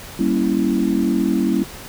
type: chord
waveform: sine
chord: G diminished seventh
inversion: none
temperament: equal with one note detuned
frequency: 196 / 235.2 / 277.2 / 329.6 Hz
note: G3 / Bb3 / Db4 / Fb4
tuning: 0 / +16 / 0 / 0 cents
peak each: -21 dBFS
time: 0.19-1.64 s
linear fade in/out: 5 ms
effects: pink hiss -36 dBFS RMS until 1.88 s